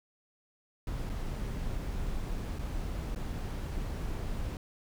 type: noise with dropouts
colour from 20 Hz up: brown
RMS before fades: -35 dBFS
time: 0.87-4.57 s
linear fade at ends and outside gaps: 2 ms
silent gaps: 1.094-1.098 / 2.588-2.592 / 3.149-3.159 s
effects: none

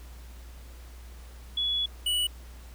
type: tone pair in turn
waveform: sine / square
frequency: 3392 / 2945 Hz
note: G#7 / F#7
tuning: +36 / -9 cents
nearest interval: major second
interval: 245 cents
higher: first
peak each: -25 dBFS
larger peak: neither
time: 1.57-1.86 / 2.06-2.27 s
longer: first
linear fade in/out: 5 ms
effects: added 60 Hz sine -43 dBFS peak until 2.74 s + pink hiss -54 dBFS RMS until 2.74 s

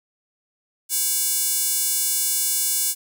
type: tone with high-pass filter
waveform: square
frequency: 320 Hz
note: D#4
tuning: 49 cents sharp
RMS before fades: -22 dBFS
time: 0.89-2.95 s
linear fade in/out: 50 ms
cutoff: 8500 Hz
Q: 1.1
effects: none

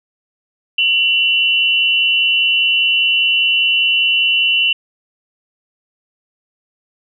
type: tone pair together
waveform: sine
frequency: 2735 / 2960 Hz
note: F7 / F#7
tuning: -37 / 0 cents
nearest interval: minor second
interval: 137 cents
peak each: -14 dBFS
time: 0.78-4.73 s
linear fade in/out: 5 ms
effects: none

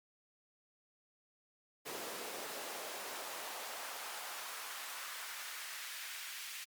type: noise with high-pass filter sweep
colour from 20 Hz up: pink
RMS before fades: -45 dBFS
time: 1.85-6.65 s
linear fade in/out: 20 ms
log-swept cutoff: 360 to 2200 Hz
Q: 1.2
effects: Opus 48 kbps

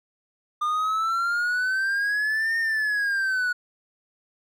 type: exponential two-way sweep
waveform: triangle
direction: up then down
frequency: 1206 to 1835 to 1457 Hz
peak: -20 dBFS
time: 0.61-3.53 s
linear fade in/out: 10 ms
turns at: 2.58 s
effects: none

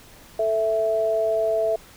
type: tone pair together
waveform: sine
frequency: 440 / 659.3 Hz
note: A4 / E5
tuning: 0 / 0 cents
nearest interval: perfect fifth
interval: 700 cents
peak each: -25 / -20 dBFS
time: 0.39-1.76 s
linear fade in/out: 5 ms
effects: pink hiss -48 dBFS RMS until 1.96 s

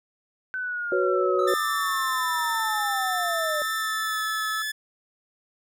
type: linear sweep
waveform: sine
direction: down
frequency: 1522 to 589 Hz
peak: -27 dBFS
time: 0.54-3.62 s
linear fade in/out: 0 ms
type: chord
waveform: sine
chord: F# suspended fourth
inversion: none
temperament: just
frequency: 370 / 493.3 / 555 Hz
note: F#4 / B4 / C#5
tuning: 0 / -2 / +2 cents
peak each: -23 / -27 / -26 dBFS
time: 0.92-1.54 s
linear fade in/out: 2 ms
type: tone with vibrato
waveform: triangle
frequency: 1300 Hz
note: E6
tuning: 24 cents flat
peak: -27 dBFS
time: 1.39-4.62 s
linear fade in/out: 2 ms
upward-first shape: sine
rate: 3.5 Hz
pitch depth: 10 cents each way
type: tone with pitch glide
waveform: sawtooth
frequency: 1781 to 1728.3 Hz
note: A6 to A6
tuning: +21 to -31 cents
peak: -24 dBFS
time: 1.47-4.72 s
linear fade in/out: 10 ms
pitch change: -52 cents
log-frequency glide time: 3.75-4.28 s
effects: none

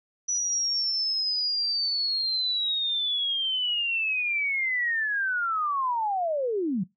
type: linear sweep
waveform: sine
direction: down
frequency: 5920 to 165.7 Hz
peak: -24 dBFS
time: 0.28-6.84 s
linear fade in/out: 10 ms
effects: noise-tail reverb RT60 0.2 s tail -22 dB re dry

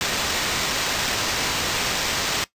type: noise with sample-and-hold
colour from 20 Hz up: white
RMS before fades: -24 dBFS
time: 0.01-2.44 s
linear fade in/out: 0 ms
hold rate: 11025 Hz
effects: noise-tail reverb RT60 0.1 s tail -17 dB re dry + resampled to 32000 Hz

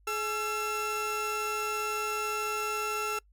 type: tone pair together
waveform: 30% pulse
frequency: 424.3 / 1347 Hz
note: G#4 / E6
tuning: +37 / +37 cents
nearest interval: octave + minor sixth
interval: 2000 cents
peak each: -32 / -29 dBFS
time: 0.07-3.19 s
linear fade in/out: 5 ms
effects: noise-tail reverb RT60 0.1 s tail -25 dB re dry + added 50 Hz sine -59 dBFS peak until 3.32 s

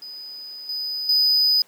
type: tone with level steps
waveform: triangle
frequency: 4986 Hz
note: D#8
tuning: 3 cents sharp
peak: -33 / -24 / -14 dBFS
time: 0.02-1.62 s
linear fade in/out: 2 ms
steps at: 0.69 / 1.09 s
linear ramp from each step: 2 ms
effects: pink hiss -55 dBFS RMS until 1.67 s + high-pass 300 Hz 12 dB/octave

